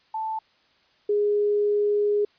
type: tone pair in turn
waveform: sine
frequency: 880 / 413.7 Hz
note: A5 / G#4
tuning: 0 / -7 cents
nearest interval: octave + minor second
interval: 1307 cents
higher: first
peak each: -26 / -19 dBFS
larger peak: second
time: 0.14-0.39 / 1.09-2.25 s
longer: second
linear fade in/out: 5 ms
effects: white hiss -62 dBFS RMS until 2.38 s + resampled to 11025 Hz